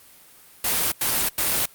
white noise bursts, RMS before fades -22 dBFS, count 3, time 0.64-1.658 s, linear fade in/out 5 ms, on 280 ms, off 89 ms, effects white hiss -50 dBFS RMS until 1.74 s + Opus 32 kbps

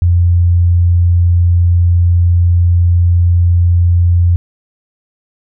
sine tone, 87.1 Hz, F2, 4 cents flat, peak -6 dBFS, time 0.02-4.36 s, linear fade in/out 0 ms, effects none

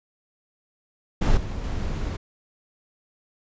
brown noise with level steps, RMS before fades -19 / -30 / -27 dBFS, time 1.21-2.17 s, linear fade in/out 10 ms, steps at 1.37 / 1.64 s, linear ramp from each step 2 ms, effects resampled to 16000 Hz

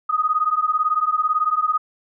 sine beating tone pair, 1238 / 1256 Hz, D#6 / D#6, -9 / +16 cents, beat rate 18 Hz, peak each -20 dBFS, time 0.09-1.78 s, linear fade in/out 10 ms, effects none

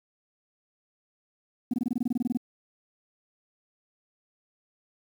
sine tone bursts, 244.7 Hz, B3, 16 cents flat, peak -21 dBFS, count 14, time 1.71-2.373 s, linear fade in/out 5 ms, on 26 ms, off 23 ms, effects tanh soft clip ceiling -21 dBFS + 9-bit

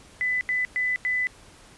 sine tone bursts at uneven times, 2001 Hz, B6, 22 cents sharp, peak -22 dBFS, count 4, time 0.21-0.41 / 0.49-0.65 / 0.76-0.96 / 1.05-1.27 s, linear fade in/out 0 ms, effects pink hiss -51 dBFS RMS until 1.77 s + resampled to 24000 Hz

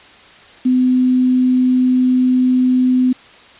sine tone with quantisation, 253.9 Hz, B3, 48 cents sharp, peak -10 dBFS, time 0.65-3.13 s, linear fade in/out 10 ms, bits 6, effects white hiss -42 dBFS RMS until 3.59 s + resampled to 8000 Hz

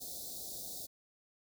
white band-stop noise, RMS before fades -44 dBFS, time 0-0.87 s, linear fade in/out 20 ms, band 780 to 3600 Hz, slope 96 dB/octave, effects none

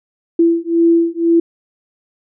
sine beating tone pair, 334.3 / 336.3 Hz, E4 / E4, +24 / +35 cents, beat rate 2 Hz, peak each -13 dBFS, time 0.39-1.4 s, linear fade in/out 5 ms, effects none

